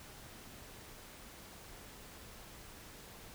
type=silence; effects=pink hiss -53 dBFS RMS until 3.34 s

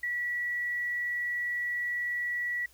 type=tone; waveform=sine; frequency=1941 Hz; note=B6; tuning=31 cents flat; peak=-29 dBFS; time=0.03-2.66 s; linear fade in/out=5 ms; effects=added 60 Hz sine -63 dBFS peak until 2.73 s + white hiss -61 dBFS RMS until 2.73 s

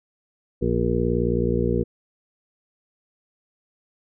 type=harmonic tone; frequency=59.1 Hz; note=A#1; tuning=24 cents sharp; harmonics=1 / 2 / 3 / 4 / 6 / 7 / 8; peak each=-27 / -27 / -27 / -27 / -27 / -27 / -27 dBFS; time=0.61-1.84 s; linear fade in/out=20 ms; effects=none

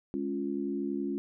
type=chord; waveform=sine; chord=Db major; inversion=second; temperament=equal; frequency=207.7 / 277.2 / 349.2 Hz; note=Ab3 / Db4 / F4; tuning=0 / 0 / 0 cents; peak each=-36 / -33 / -35 dBFS; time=0.14-1.18 s; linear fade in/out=0 ms; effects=none

